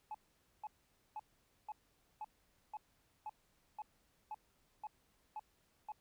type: tone bursts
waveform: sine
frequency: 853 Hz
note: G#5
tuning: 46 cents sharp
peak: -40 dBFS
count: 12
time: 0.11-5.92 s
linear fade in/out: 2 ms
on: 35 ms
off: 490 ms
effects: tanh soft clip ceiling -39 dBFS + pink hiss -75 dBFS RMS until 6 s